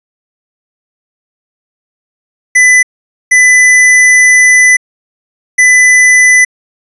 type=tone bursts at uneven times; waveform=square; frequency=2000 Hz; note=B6; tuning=21 cents sharp; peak=-3 dBFS; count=3; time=2.55-2.83 / 3.31-4.77 / 5.58-6.45 s; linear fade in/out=10 ms; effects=resampled to 24000 Hz